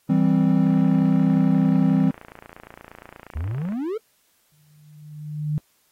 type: chord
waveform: triangle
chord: C major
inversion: first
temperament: equal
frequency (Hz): 164.81 / 196 / 261.6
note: E3 / G3 / C4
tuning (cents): 0 / 0 / 0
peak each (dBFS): -18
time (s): 0.09-2.11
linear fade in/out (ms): 10
type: click train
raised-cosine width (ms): 0.5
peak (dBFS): -26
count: 88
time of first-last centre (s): 0.67-3.723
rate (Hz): 28.5
type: exponential sweep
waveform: triangle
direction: up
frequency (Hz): 69.3 to 466.2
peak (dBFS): -22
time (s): 3.35-3.98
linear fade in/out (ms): 10
type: tone with exponential growth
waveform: sine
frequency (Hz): 150.5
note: D3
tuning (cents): +43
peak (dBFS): -19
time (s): 4.52-5.58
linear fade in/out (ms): 0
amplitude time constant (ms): 230
effects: white hiss -64 dBFS RMS until 5.91 s + AAC 48 kbps